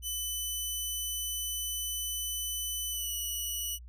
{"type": "tone with pitch glide", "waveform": "10% pulse", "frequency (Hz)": [3000, 2943], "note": ["F#7", "F#7"], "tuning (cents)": [23, -10], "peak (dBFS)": -25, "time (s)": [0.02, 3.79], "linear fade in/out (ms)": 50, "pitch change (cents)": -33, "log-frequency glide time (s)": [2.91, 3.14], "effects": ["added 60 Hz sine -45 dBFS peak until 3.88 s"]}